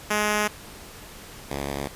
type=tone pair in turn; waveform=5% pulse; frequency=210 / 70.08 Hz; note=G#3 / C#2; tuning=+19 / +19 cents; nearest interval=octave + perfect fifth; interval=1900 cents; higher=first; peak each=-10 / -17 dBFS; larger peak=first; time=0.1-0.48 / 1.5-1.88 s; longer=neither; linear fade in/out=10 ms; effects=pink hiss -43 dBFS RMS until 1.95 s + resampled to 32000 Hz